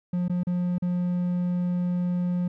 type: tone with dropouts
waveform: triangle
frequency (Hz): 177.8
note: F3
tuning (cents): +31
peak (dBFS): -21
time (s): 0.13-2.48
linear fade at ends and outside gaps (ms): 5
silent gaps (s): 0.282-0.296 / 0.434-0.469 / 0.783-0.822
effects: none